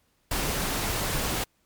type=noise; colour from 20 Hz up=pink; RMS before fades=-28 dBFS; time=0.31-1.44 s; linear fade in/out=5 ms; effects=pink hiss -69 dBFS RMS until 1.65 s + MP3 96 kbps